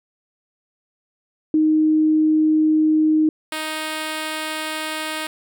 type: tone pair in turn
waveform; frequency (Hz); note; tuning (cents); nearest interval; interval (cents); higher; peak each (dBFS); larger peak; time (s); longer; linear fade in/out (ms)
sine / 5% pulse; 310.9 / 312.1; D#4 / D#4; -1 / +5; unison; 6; second; -13; neither; 1.54-3.29 / 3.52-5.27; neither; 2
effects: none